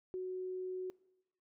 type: tone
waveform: sine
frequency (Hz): 370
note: F#4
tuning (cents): 0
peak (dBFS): -37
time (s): 0.14-0.9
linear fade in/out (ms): 0
effects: noise-tail reverb RT60 0.9 s tail -22 dB re dry